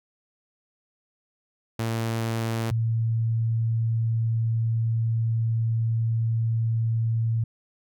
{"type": "tone pair in turn", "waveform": ["sawtooth", "sine"], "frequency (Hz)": [113.7, 113.7], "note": ["A#2", "A#2"], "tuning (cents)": [-43, -43], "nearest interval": "unison", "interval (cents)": 0, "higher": "neither", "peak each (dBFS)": -21, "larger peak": "neither", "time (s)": [[1.79, 2.71], [2.71, 7.44]], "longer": "second", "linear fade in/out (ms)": 5, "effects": []}